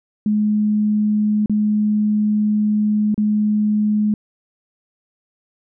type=tone with dropouts; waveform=sine; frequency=211 Hz; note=G#3; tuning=28 cents sharp; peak=-14 dBFS; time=0.26-4.14 s; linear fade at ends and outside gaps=2 ms; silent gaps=1.46-1.496 / 3.144-3.178 s; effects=none